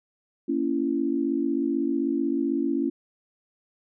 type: chord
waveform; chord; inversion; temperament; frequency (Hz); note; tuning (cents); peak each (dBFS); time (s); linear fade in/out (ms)
sine; A# diminished; none; just; 233.1 / 279.7 / 335.6; A#3 / C#4 / E4; 0 / +16 / +31; -30 / -25 / -27; 0.48-2.9; 10
effects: none